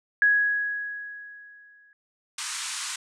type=tone with exponential decay; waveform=sine; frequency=1666 Hz; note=G#6; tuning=5 cents sharp; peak=-15 dBFS; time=0.22-1.93 s; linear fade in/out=1 ms; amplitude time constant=370 ms
type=band-pass noise; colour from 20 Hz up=white; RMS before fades=-33 dBFS; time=2.38-2.96 s; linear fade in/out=5 ms; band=940 to 9300 Hz; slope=48 dB/octave
effects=none